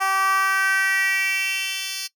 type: tone with high-pass filter sweep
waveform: 10% pulse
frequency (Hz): 385.7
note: G4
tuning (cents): -28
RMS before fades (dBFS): -22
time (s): 0-2.08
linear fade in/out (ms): 20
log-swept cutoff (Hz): 910 to 4100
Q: 3.9
effects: noise-tail reverb RT60 0.1 s tail -20 dB re dry